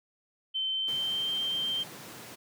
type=tone with pitch glide; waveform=sine; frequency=3088 to 3146 Hz; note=G7 to G7; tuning=-27 to +6 cents; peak=-28 dBFS; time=0.54-1.84 s; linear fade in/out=20 ms; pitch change=+33 cents; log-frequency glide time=0.72-1.29 s
type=high-pass noise; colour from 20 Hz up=pink; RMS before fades=-46 dBFS; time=0.87-2.36 s; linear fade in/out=20 ms; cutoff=120 Hz; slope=24 dB/octave
effects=none